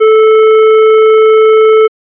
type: tone with tanh clipping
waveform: sine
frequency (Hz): 437.3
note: A4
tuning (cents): -11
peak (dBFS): -4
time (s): 0-1.88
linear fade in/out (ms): 20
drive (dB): 12
effects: resampled to 8000 Hz